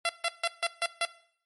10% pulse tone bursts, 680 Hz, F5, 46 cents flat, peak -17 dBFS, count 6, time 0.05-1.052 s, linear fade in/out 2 ms, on 42 ms, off 150 ms, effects noise-tail reverb RT60 0.6 s tail -18 dB re dry + MP3 48 kbps

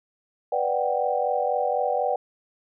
sine chord, G major seventh, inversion first, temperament equal, 493.9 / 587.3 / 740 / 784 Hz, B4 / D5 / F#5 / G5, 0 / 0 / 0 / 0 cents, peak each -27 dBFS, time 0.52-2.16 s, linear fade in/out 5 ms, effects none

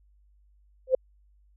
sine tone with exponential growth, 518 Hz, C5, 17 cents flat, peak -13 dBFS, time 0.87-0.95 s, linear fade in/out 5 ms, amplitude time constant 17 ms, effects added 50 Hz sine -58 dBFS peak until 1.56 s

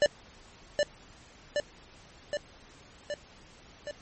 square tone with echo, 587.3 Hz, D5, in tune, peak -20 dBFS, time 0.02-0.06 s, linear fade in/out 0 ms, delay 770 ms, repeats 5, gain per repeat -3 dB, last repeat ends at 3.91 s, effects pink hiss -54 dBFS RMS until 4.01 s + MP3 32 kbps

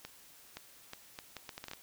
accelerating click train, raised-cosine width 0.2 ms, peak -25 dBFS, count 11, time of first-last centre 0.05-1.734 s, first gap 520 ms, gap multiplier 0.7, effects white hiss -58 dBFS RMS until 1.82 s

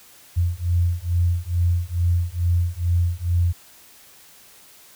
sine beating tone pair, 85.8 / 88.1 Hz, F2 / F2, -30 / +16 cents, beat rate 2.3 Hz, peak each -21 / -21 dBFS, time 0.36-3.53 s, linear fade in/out 20 ms, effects white hiss -49 dBFS RMS until 4.95 s

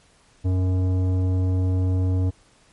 sine tone with tanh clipping, 92.5 Hz, F#2, in tune, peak -20 dBFS, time 0.44-2.31 s, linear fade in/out 20 ms, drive 13 dB, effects pink hiss -57 dBFS RMS until 2.72 s + MP3 48 kbps

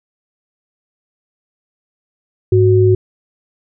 sine tone pair together, 103.83 / 369.2 Hz, G#2 / F#4, 0 / -4 cents, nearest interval octave + minor seventh, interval 2196 cents, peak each -10 dBFS, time 2.52-2.95 s, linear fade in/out 5 ms, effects none

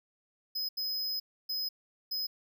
square tone bursts at uneven times, 5060 Hz, D#8, 28 cents sharp, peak -32 dBFS, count 4, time 0.55-0.69 / 0.77-1.2 / 1.49-1.69 / 2.11-2.27 s, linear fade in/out 10 ms, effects none

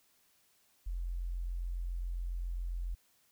sine tone, 43.65 Hz, F1, in tune, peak -34 dBFS, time 0.86-2.95 s, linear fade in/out 10 ms, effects white hiss -70 dBFS RMS until 3.31 s

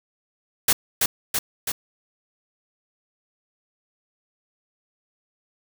white noise with echo, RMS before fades -17 dBFS, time 0.68-0.73 s, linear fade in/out 5 ms, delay 330 ms, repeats 3, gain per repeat -3 dB, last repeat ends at 1.72 s, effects none

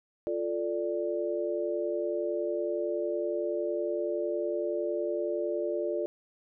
sine chord, D minor, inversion first, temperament equal, 349.2 / 440 / 587.3 Hz, F4 / A4 / D5, 0 / 0 / 0 cents, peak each -32 / -34 / -32 dBFS, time 0.27-6.06 s, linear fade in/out 0 ms, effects none

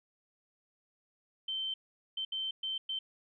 sine tone bursts at uneven times, 3103 Hz, G7, 18 cents flat, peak -33 dBFS, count 5, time 1.48-1.74 / 2.17-2.25 / 2.32-2.51 / 2.63-2.78 / 2.89-2.99 s, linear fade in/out 5 ms, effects none

